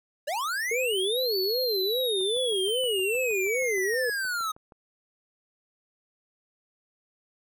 square linear two-way sweep, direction up then down, 536 to 4498 to 1249 Hz, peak -28 dBFS, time 0.27-4.52 s, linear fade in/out 10 ms, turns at 1.36 s
sine tone with vibrato, 440 Hz, A4, in tune, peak -26 dBFS, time 0.71-4.1 s, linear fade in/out 5 ms, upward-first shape sine, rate 2.5 Hz, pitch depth 280 cents each way
click train, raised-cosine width 1 ms, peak -36 dBFS, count 17, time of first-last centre 2.21-4.722 s, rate 6.37 Hz
effects none

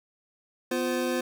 square tone cluster, 248.6 / 348.9 / 516 Hz, B3 / F4 / C5, +12 / -2 / -24 cents, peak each -31 dBFS, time 0.71-1.21 s, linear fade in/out 5 ms, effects none

